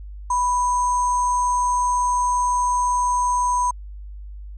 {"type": "tone with sample-and-hold", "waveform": "sine", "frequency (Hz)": 987.8, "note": "B5", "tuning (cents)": 0, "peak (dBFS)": -17, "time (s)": [0.3, 3.71], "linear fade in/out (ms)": 5, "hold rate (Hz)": 7350, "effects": ["added 50 Hz sine -33 dBFS peak until 4.57 s", "resampled to 24000 Hz"]}